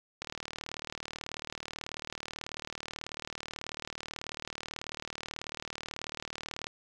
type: click train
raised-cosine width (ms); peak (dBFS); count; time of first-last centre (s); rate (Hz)
0.2; -20; 248; 0.22-6.669; 38.3
effects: none